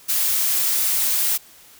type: noise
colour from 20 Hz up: blue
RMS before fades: -20 dBFS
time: 0.08-1.38 s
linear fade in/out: 20 ms
effects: white hiss -48 dBFS RMS until 1.79 s